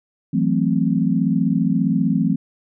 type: chord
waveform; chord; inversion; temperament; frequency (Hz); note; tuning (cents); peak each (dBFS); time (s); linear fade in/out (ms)
sine; F# half-diminished seventh; third; equal; 164.81 / 185 / 220 / 261.6; E3 / F#3 / A3 / C4; 0 / 0 / 0 / 0; -21; 0.33-2.36; 10
effects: none